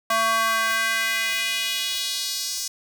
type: tone with high-pass filter sweep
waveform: square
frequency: 224.6 Hz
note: A3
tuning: 36 cents sharp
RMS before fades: -24 dBFS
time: 0.1-2.68 s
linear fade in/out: 5 ms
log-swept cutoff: 930 to 5700 Hz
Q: 2.2
effects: none